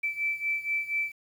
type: beating tone pair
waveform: sine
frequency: 2322 / 2326.2 Hz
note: D7 / D7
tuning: -20 / -17 cents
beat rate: 4.2 Hz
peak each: -29 / -32 dBFS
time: 0.03-1.12 s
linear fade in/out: 10 ms
effects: 9-bit